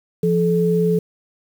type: tone pair together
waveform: sine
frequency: 172.27 / 432.1 Hz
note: F3 / A4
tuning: -23 / -31 cents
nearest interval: octave + major third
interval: 1592 cents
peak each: -17 dBFS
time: 0.23-0.99 s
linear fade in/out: 5 ms
effects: 7-bit